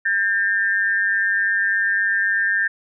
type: tone pair together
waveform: sine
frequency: 1605.4 / 1802 Hz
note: G6 / A6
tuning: +41 / +41 cents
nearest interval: major second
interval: 200 cents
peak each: -20 / -19 dBFS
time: 0.05-2.68 s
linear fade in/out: 10 ms
effects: none